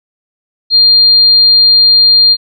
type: tone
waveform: sine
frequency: 4200 Hz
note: C8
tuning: 6 cents sharp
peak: -3 dBFS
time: 0.7-2.37 s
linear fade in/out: 50 ms
effects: none